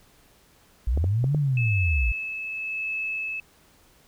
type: linear two-way sweep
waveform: sine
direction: up then down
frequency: 51.91 to 152 to 51.91 Hz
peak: -20 dBFS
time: 0.87-2.12 s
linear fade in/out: 5 ms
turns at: 1.36 s
type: clicks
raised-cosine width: 2 ms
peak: -17 dBFS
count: 4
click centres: 0.975 / 1.042 / 1.242 / 1.347 s
type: tone with tremolo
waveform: sine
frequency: 2603 Hz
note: E7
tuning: 22 cents flat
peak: -26 dBFS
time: 1.57-3.4 s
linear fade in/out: 2 ms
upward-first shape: sine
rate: 0.88 Hz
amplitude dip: 35%
effects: pink hiss -58 dBFS RMS until 4.07 s